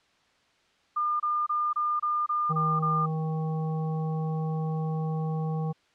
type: tone bursts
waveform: sine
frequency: 1206 Hz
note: D6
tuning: 46 cents sharp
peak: -24 dBFS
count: 8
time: 0.96-3.062 s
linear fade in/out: 10 ms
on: 240 ms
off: 26 ms
type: harmonic tone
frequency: 158.1 Hz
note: D#3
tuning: 28 cents sharp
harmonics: 1 / 3 / 5 / 7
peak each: -27 / -38 / -39 / -45 dBFS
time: 2.49-5.73 s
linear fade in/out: 20 ms
effects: white hiss -65 dBFS RMS until 5.94 s + low-pass 4000 Hz 12 dB/octave